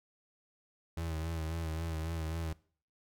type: tone with vibrato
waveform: 35% pulse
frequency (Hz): 81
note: E2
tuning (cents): -30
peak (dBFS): -33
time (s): 0.97-2.53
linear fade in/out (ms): 5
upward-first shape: sine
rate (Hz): 3.7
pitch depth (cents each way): 48
effects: noise-tail reverb RT60 0.5 s tail -22 dB re dry